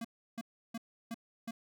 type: tone bursts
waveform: square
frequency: 229.1 Hz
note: A#3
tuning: 30 cents flat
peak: -38 dBFS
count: 5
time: 0.01-1.51 s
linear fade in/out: 5 ms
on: 36 ms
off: 330 ms
effects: none